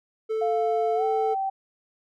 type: tone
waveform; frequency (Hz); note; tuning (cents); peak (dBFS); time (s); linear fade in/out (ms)
triangle; 440; A4; 0; -22; 0.29-1.35; 20
type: tone with pitch glide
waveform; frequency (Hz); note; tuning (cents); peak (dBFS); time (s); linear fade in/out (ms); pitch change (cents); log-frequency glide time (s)
sine; 698.5 to 775; F5 to G5; 0 to -20; -24; 0.41-1.5; 10; +180; 0.95-1.04
effects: none